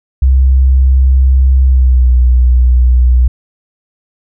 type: tone with pitch glide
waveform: sine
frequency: 65.5 to 61.82 Hz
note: C2 to B1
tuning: +2 to +2 cents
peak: -4 dBFS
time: 0.22-3.28 s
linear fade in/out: 5 ms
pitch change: -100 cents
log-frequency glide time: 1.63-2.11 s
effects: none